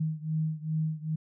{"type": "beating tone pair", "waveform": "sine", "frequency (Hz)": [156.2, 158.7], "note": ["D#3", "D#3"], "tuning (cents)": [7, 35], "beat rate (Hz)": 2.5, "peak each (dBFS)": [-30, -32], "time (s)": [0, 1.16], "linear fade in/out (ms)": 10, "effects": []}